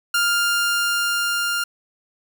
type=tone with level ramp; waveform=sawtooth; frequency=1400 Hz; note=F6; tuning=4 cents sharp; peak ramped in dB=-13 to -17 dBFS; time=0.14-1.64 s; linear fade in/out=5 ms; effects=none